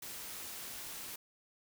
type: noise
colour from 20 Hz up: white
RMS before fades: -45 dBFS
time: 0.02-1.16 s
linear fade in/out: 5 ms
effects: none